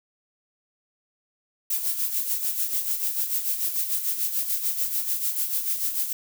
violet noise with tremolo, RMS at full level -24 dBFS, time 1.7-6.13 s, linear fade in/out 5 ms, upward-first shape sine, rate 6.8 Hz, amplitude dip 60%, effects none

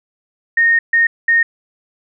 sine tone bursts at uneven times, 1847 Hz, A#6, 16 cents flat, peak -9 dBFS, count 3, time 0.57-0.79 / 0.93-1.07 / 1.28-1.43 s, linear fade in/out 5 ms, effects none

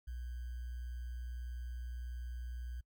sine tone with sample-and-hold, 60.8 Hz, B1, 26 cents flat, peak -40 dBFS, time 0.07-2.81 s, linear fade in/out 10 ms, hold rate 1575 Hz, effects noise-tail reverb RT60 0.1 s tail -24 dB re dry

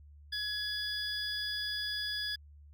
triangle tone cluster, 1685 / 3412 / 4908 Hz, G#6 / G#7 / D#8, +25 / +46 / -25 cents, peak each -37 / -37 / -36 dBFS, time 0.32-2.36 s, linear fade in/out 10 ms, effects added 73 Hz sine -52 dBFS peak until 2.73 s

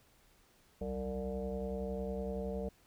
sine tone with frequency modulation, 324.6 Hz, E4, 27 cents flat, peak -35 dBFS, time 0.81-2.69 s, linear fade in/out 5 ms, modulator 132 Hz, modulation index 2.2, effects pink hiss -67 dBFS RMS until 2.86 s

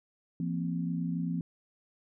sine tone cluster, 169.9 / 233.5 / 260.9 Hz, F3 / A#3 / C4, -47 / +3 / -5 cents, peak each -31 / -38 / -36 dBFS, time 0.4-1.41 s, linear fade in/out 2 ms, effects none

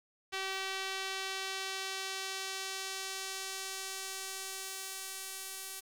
sawtooth tone with band-pass filter sweep, 383.9 Hz, G4, 36 cents flat, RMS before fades -40 dBFS, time 0.32-5.81 s, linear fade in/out 20 ms, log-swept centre 3100 to 11000 Hz, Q 0.8, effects 10-bit

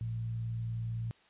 sine tone with frequency modulation, 113.9 Hz, A#2, 40 cents flat, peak -33 dBFS, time 0.01-1.11 s, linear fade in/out 0 ms, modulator 59.4 Hz, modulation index 0.31, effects white hiss -64 dBFS RMS until 1.29 s + resampled to 8000 Hz

